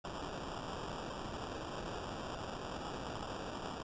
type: noise with sample-and-hold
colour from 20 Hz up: blue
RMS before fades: -43 dBFS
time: 0.04-3.83 s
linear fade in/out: 10 ms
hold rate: 2100 Hz
effects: resampled to 16000 Hz